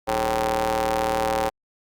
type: ring-modulated tone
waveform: sawtooth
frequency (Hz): 116.54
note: A#2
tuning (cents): 0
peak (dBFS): -14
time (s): 0.07-1.5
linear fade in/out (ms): 20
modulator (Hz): 660
effects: Opus 48 kbps